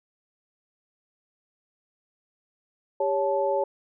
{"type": "tone cluster", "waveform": "sine", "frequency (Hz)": [397.6, 558, 872], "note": ["G4", "C#5", "A5"], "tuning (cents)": [25, 11, -16], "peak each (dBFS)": [-28, -24, -28], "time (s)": [3, 3.64], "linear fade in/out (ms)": 5, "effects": []}